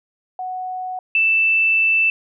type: tone pair in turn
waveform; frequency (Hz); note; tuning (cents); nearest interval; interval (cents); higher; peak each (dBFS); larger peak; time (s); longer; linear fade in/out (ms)
sine; 740 / 2651; F#5 / E7; 0 / +9; octave + minor seventh; 2209; second; -24 / -13; second; 0.39-0.99 / 1.15-2.1; second; 2
effects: none